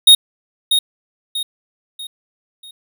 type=tone with echo; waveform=square; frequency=3729 Hz; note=A#7; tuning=in tune; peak=-4 dBFS; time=0.07-0.15 s; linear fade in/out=5 ms; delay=640 ms; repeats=4; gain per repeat=-8 dB; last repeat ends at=2.71 s; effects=none